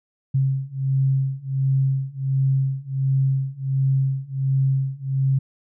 sine beating tone pair, 133.9 / 135.3 Hz, C3 / C#3, +40 / -42 cents, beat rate 1.4 Hz, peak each -22 / -21 dBFS, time 0.34-5.39 s, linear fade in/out 10 ms, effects none

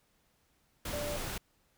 sine tone in noise, 587.3 Hz, D5, in tune, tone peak -36 dBFS, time 0.93-1.17 s, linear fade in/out 5 ms, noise pink, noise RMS -38 dBFS, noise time 0.85-1.38 s, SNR -1 dB, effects pink hiss -72 dBFS RMS until 1.77 s

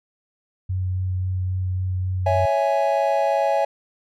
sine tone with vibrato, 92.5 Hz, F#2, in tune, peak -21 dBFS, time 0.69-2.46 s, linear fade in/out 10 ms, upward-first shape sine, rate 3.7 Hz, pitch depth 10 cents each way
triangle chord, C# minor, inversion none, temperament equal with one note detuned, 556.6 / 659.3 / 830.6 Hz, C#5 / E5 / G#5, +7 / 0 / 0 cents, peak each -20 dBFS, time 2.26-3.65 s, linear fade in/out 5 ms
effects none

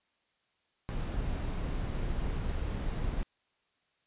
brown noise, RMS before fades -33 dBFS, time 0.89-3.23 s, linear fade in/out 0 ms, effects white hiss -75 dBFS RMS until 4.06 s + resampled to 8000 Hz

